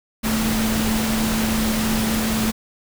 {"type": "tone in noise", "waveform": "sine", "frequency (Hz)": 220, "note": "A3", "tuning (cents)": 0, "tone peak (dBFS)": -20, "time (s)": [0.23, 2.52], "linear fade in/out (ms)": 20, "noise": "pink", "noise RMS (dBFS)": -24, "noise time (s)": [0.23, 2.52], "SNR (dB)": 1, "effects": []}